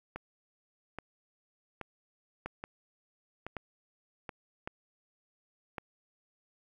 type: two click trains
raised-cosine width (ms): 0.5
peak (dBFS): -24 / -22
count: 6 / 4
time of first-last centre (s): 0.16-4.292 / 2.46-5.782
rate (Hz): 1.21 / 0.903
effects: 10-bit